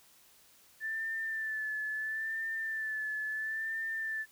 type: tone with vibrato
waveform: sine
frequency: 1760 Hz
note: A6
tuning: in tune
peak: -33 dBFS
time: 0.8-4.26 s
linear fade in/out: 50 ms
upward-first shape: sine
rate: 0.74 Hz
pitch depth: 36 cents each way
effects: white hiss -62 dBFS RMS until 4.31 s

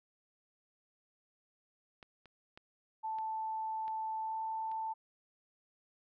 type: clicks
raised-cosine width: 0.3 ms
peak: -35 / -41 / -35 / -38 / -37 / -42 dBFS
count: 6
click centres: 2.028 / 2.257 / 2.575 / 3.186 / 3.88 / 4.716 s
type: tone with pitch glide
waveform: sine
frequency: 880 to 885.6 Hz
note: A5 to A5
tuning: 0 to +11 cents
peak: -35 dBFS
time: 3.03-4.94 s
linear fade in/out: 20 ms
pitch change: +11 cents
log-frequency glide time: 4.21-4.38 s
effects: none

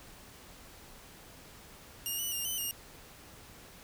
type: tone with pitch steps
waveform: 5% pulse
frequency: 2837 / 2961 / 2815 / 3028 / 2840 Hz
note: F7 / F#7 / F7 / F#7 / F7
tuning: +27 / +1 / +13 / +39 / +28 cents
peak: -25 dBFS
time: 2.06-2.71 s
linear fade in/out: 0 ms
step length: 130 ms
effects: pink hiss -53 dBFS RMS until 3.83 s

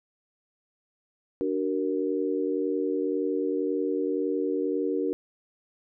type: chord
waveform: sine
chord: D augmented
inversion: none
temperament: equal with one note detuned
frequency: 293.7 / 375.6 / 466.2 Hz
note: D4 / F#4 / A#4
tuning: 0 / +26 / 0 cents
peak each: -29 dBFS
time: 1.41-5.13 s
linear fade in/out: 0 ms
effects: none

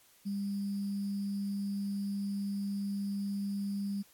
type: tone with sample-and-hold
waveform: sine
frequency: 200 Hz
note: G3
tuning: 35 cents sharp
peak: -32 dBFS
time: 0.25-4.03 s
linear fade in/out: 20 ms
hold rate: 4900 Hz
effects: white hiss -63 dBFS RMS until 4.13 s + AAC 64 kbps

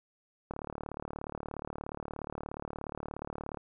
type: click train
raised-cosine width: 1 ms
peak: -24 dBFS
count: 114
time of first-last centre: 0.51-3.572 s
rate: 36.9 Hz
effects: none

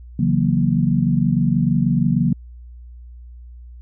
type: chord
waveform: sine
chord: F# dominant seventh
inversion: second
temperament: equal with one note detuned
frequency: 138.59 / 164.81 / 185 / 235.1 Hz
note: C#3 / E3 / F#3 / A#3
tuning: 0 / 0 / 0 / +15 cents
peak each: -20 dBFS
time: 0.19-2.33 s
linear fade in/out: 5 ms
effects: added 60 Hz sine -36 dBFS peak until 3.81 s

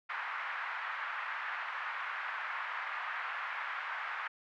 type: band-pass noise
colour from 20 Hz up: white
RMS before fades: -39 dBFS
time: 0.09-4.28 s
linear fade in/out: 10 ms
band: 950 to 1900 Hz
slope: 24 dB/octave
effects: none

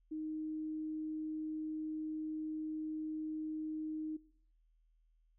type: tone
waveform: sine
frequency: 311.1 Hz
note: D#4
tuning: in tune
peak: -38 dBFS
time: 0.11-4.17 s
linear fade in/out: 10 ms
effects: noise-tail reverb RT60 0.6 s tail -21 dB re dry + added 40 Hz sine -68 dBFS peak until 5.38 s

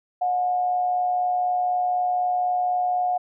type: tone with amplitude modulation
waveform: sine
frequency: 724 Hz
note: F#5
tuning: 38 cents flat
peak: -18 dBFS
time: 0.21-3.18 s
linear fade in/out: 10 ms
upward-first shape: sine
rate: 124 Hz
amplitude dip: 40%
effects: none

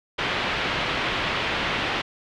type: low-pass noise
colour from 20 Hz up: white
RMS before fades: -26 dBFS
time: 0.18-2.02 s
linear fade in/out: 10 ms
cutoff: 3200 Hz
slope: 24 dB/octave
effects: none

